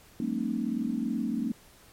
sine tone cluster, 181.9 / 206.3 / 229.2 / 267.5 / 306.1 Hz, F#3 / G#3 / A#3 / C4 / D#4, -29 / -11 / -29 / +38 / -28 cents, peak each -39 / -36 / -30 / -33 / -36 dBFS, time 0.2-1.52 s, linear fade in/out 2 ms, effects pink hiss -56 dBFS RMS until 1.92 s + MP3 64 kbps

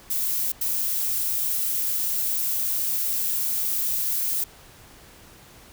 violet noise bursts at uneven times, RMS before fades -25 dBFS, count 2, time 0.1-0.52 / 0.61-4.44 s, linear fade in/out 5 ms, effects pink hiss -49 dBFS RMS until 5.72 s

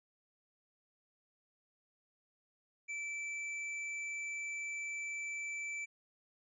sine tone with hard clipping, 2323 Hz, D7, 20 cents flat, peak -40 dBFS, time 2.88-5.86 s, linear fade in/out 20 ms, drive 8 dB, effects resampled to 22050 Hz

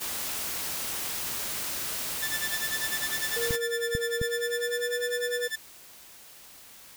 white noise, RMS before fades -33 dBFS, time 0-3.57 s, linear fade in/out 20 ms
sawtooth tone with tremolo, 1760 Hz, A6, in tune, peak -24 dBFS, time 2.22-5.56 s, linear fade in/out 10 ms, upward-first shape sine, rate 10 Hz, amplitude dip 95%
triangle tone with pitch glide, 469 to 485.5 Hz, A#4 to B4, +11 to -30 cents, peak -27 dBFS, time 3.36-5.48 s, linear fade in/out 10 ms, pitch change +59 cents, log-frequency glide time 4.13-5.01 s
clicks, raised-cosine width 5 ms, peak -18 dBFS, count 3, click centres 3.508 / 3.951 / 4.215 s
effects white hiss -50 dBFS RMS until 6.96 s

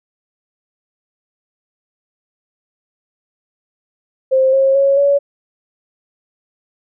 sine tone with pitch steps, 526 / 538.6 / 551.5 / 564.7 Hz, C5 / C#5 / C#5 / C#5, +9 / -50 / -9 / +32 cents, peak -9 dBFS, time 4.31-5.19 s, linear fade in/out 20 ms, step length 220 ms, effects none

